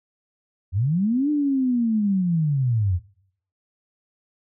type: linear two-way sweep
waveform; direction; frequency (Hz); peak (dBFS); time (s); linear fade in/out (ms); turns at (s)
sine; up then down; 82.41 to 301.5 to 82.41; -18; 0.72-3; 50; 1.3
effects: noise-tail reverb RT60 0.7 s tail -23 dB re dry